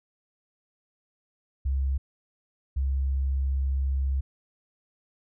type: tone pair in turn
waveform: sine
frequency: 67.4 / 67.4 Hz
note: C#2 / C#2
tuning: -48 / -48 cents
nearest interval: unison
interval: 0 cents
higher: neither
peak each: -23 dBFS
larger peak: neither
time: 1.65-1.98 / 2.76-4.21 s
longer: second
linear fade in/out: 10 ms
effects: none